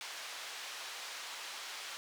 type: band-pass noise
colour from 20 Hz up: white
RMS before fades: -45 dBFS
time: 0.01-1.97 s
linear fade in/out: 0 ms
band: 720 to 4700 Hz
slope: 12 dB/octave
effects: none